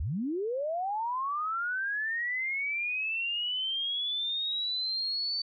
sine linear sweep, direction up, 55.5 to 4558 Hz, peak -29 dBFS, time 0-5.42 s, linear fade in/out 5 ms, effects none

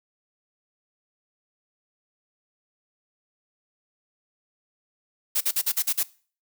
blue noise bursts, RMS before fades -23 dBFS, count 7, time 5.35-6.033 s, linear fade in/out 10 ms, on 59 ms, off 45 ms, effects noise-tail reverb RT60 0.4 s tail -20 dB re dry

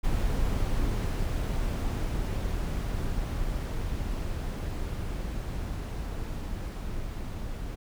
brown noise with level ramp, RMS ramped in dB -27 to -35 dBFS, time 0.03-7.76 s, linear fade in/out 20 ms, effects none

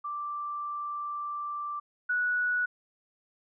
sine tone pair in turn, 1174.7 / 1470.1 Hz, D6 / F#6, 0 / -12 cents, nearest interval major third, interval 388 cents, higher second, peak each -32 / -25 dBFS, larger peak second, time 0.04-1.8 / 2.09-2.66 s, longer first, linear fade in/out 10 ms, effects none

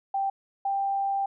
sine tone pair in turn, 784 / 789 Hz, G5 / G5, 0 / +11 cents, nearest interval unison, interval 11 cents, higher second, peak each -24 dBFS, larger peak neither, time 0.14-0.3 / 0.65-1.26 s, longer second, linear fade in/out 5 ms, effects none

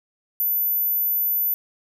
sine tone, 13990 Hz, A9, 11 cents flat, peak -19 dBFS, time 0.4-1.54 s, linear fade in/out 0 ms, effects none

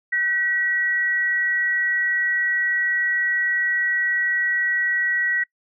sine tone pair together, 1525 / 1921.4 Hz, G6 / B6, -48 / -48 cents, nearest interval major third, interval 400 cents, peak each -29 / -19 dBFS, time 0.12-5.44 s, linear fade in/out 10 ms, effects noise-tail reverb RT60 0.1 s tail -26 dB re dry

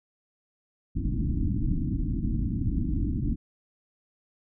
pink low-pass noise, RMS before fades -27 dBFS, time 0.95-3.36 s, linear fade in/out 20 ms, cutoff 320 Hz, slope 96 dB/octave, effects none

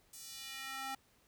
square tone with high-pass filter sweep, 267.6 Hz, C4, 39 cents sharp, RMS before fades -45 dBFS, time 0.13-0.95 s, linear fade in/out 5 ms, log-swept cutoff 7700 to 760 Hz, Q 1.2, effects pink hiss -70 dBFS RMS until 1.27 s

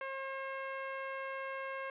15% pulse tone, 537 Hz, C5, 45 cents sharp, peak -32 dBFS, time 0.01-1.9 s, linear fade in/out 2 ms, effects resampled to 8000 Hz + 12-bit

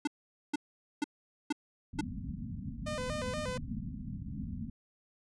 square tone bursts, 294.6 Hz, D4, 6 cents sharp, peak -29 dBFS, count 5, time 0.05-2.01 s, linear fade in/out 5 ms, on 24 ms, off 460 ms
white low-pass noise, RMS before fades -40 dBFS, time 1.93-4.7 s, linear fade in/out 5 ms, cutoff 260 Hz, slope 96 dB/octave
sawtooth tone with vibrato, 554.4 Hz, C#5, in tune, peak -32 dBFS, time 2.86-3.58 s, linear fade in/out 10 ms, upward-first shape square, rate 4.2 Hz, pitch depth 160 cents each way
effects resampled to 22050 Hz

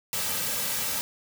white noise with comb filter, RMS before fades -29 dBFS, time 0.13-1.01 s, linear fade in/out 0 ms, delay 2.8 ms, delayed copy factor -0.65, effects none

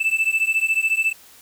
triangle beating tone pair, 2634 / 2648 Hz, E7 / E7, -2 / +7 cents, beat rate 14 Hz, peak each -19 / -19 dBFS, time 0-1.13 s, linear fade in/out 10 ms, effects white hiss -48 dBFS RMS until 1.41 s

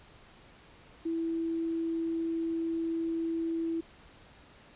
sine tone, 329.6 Hz, E4, in tune, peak -29 dBFS, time 1.05-3.81 s, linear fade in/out 10 ms, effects pink hiss -56 dBFS RMS until 4.75 s + resampled to 8000 Hz

